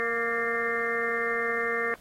harmonic tone with a mistuned harmonic, 233.1 Hz, A#3, in tune, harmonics 1 / 2 / 3 / 5 / 6 / 7 / 8 / 9, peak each -42 / -30 / -40 / -34 / -37 / -39 / -30 / -34 dBFS, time 0-1.94 s, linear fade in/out 0 ms, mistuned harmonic 8, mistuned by -46 cents, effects pink hiss -57 dBFS RMS until 2 s + AAC 48 kbps

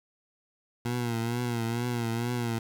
20% pulse tone with vibrato, 118.4 Hz, A#2, 27 cents sharp, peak -23 dBFS, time 0.85-2.59 s, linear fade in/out 5 ms, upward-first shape triangle, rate 2.2 Hz, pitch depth 72 cents each way, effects 9-bit

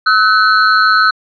square ring-modulated tone, 1396.9 Hz, F6, in tune, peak -5 dBFS, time 0.06-1.11 s, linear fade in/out 10 ms, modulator 104 Hz, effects resampled to 11025 Hz

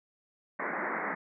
white band-pass noise, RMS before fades -34 dBFS, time 0.59-1.15 s, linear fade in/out 10 ms, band 170 to 2100 Hz, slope 96 dB/octave, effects none

